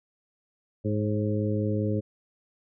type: harmonic tone with a mistuned harmonic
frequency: 105.1 Hz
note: G#2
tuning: 21 cents sharp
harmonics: 1 / 2 / 3 / 4 / 5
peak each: -27 / -30 / -32 / -33 / -34 dBFS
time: 0.84-2.01 s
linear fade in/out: 20 ms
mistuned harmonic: 5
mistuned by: +24 cents
effects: none